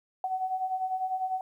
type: beating tone pair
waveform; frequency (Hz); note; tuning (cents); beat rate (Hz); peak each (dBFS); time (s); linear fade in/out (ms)
sine; 742 / 752; F#5 / F#5; +5 / +28; 10; -35 / -29; 0.24-1.41; 2
effects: 11-bit